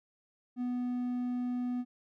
triangle tone, 246.9 Hz, B3, in tune, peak -29 dBFS, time 0.56-1.85 s, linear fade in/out 50 ms, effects none

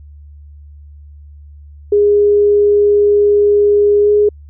sine tone with pitch glide, 411.4 to 415.9 Hz, G#4 to G#4, -16 to +2 cents, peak -7 dBFS, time 1.92-4.29 s, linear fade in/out 5 ms, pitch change +18 cents, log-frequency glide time 4.01-4.1 s, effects added 73 Hz sine -34 dBFS peak until 4.49 s

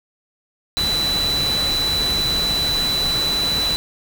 sine tone in noise, 3976 Hz, B7, 11 cents sharp, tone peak -18 dBFS, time 0.77-3.76 s, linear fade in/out 0 ms, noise pink, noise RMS -26 dBFS, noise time 0.77-3.76 s, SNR +5 dB, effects none

